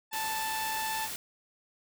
harmonic tone, 880 Hz, A5, in tune, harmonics 1 / 2 / 3 / 4 / 5 / 6 / 8 / 9 / 10, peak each -33 / -39 / -43 / -45 / -47 / -49 / -51 / -52 / -53 dBFS, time 0.11-1.09 s, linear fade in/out 50 ms
white noise, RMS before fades -38 dBFS, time 0.13-1.16 s, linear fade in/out 0 ms
effects none

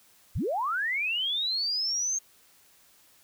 sine linear sweep, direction up, 36.71 to 6460 Hz, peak -26 dBFS, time 0.35-2.19 s, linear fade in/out 10 ms, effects white hiss -60 dBFS RMS until 3.23 s

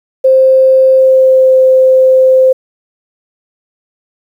sine tone with pitch glide, 525 to 520.5 Hz, C5 to C5, +6 to -9 cents, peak -3 dBFS, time 0.24-2.53 s, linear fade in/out 10 ms, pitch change -15 cents, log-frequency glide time 0.98-1.58 s, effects 7-bit

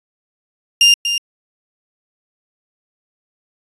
30% pulse tone with echo, 2800 Hz, F7, 4 cents sharp, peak -4 dBFS, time 0.81-0.94 s, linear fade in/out 2 ms, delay 240 ms, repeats 1, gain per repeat -9 dB, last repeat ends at 1.18 s, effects resampled to 24000 Hz

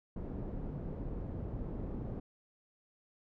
pink low-pass noise, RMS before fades -40 dBFS, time 0.16-2.2 s, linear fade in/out 5 ms, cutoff 410 Hz, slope 12 dB/octave, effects none

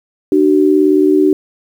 sine tone pair together, 300.4 / 378.8 Hz, D4 / F#4, +39 / +41 cents, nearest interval major third, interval 402 cents, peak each -10 dBFS, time 0.32-1.33 s, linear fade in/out 2 ms, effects 7-bit

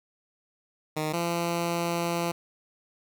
10% pulse tone pair in turn, 154.7 / 170.65 Hz, D#3 / F3, -10 / -40 cents, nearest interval major second, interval 170 cents, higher second, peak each -19 / -18 dBFS, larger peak second, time 0.96-1.13 / 1.13-2.32 s, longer second, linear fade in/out 10 ms, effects none

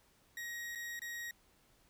40% pulse tone with dropouts, 1890 Hz, A#6, 23 cents sharp, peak -40 dBFS, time 0.37-1.31 s, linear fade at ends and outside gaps 2 ms, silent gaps 0.751-0.756 / 0.993-1.018 s, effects pink hiss -69 dBFS RMS until 1.89 s

